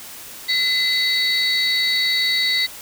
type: tone cluster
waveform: sine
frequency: 2026 / 3838 / 4465 Hz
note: B6 / A#7 / C#8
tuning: +44 / +50 / +12 cents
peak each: -20 dBFS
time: 0.48-2.67 s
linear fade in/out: 20 ms
effects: tanh soft clip ceiling -10 dBFS + white hiss -37 dBFS RMS until 2.81 s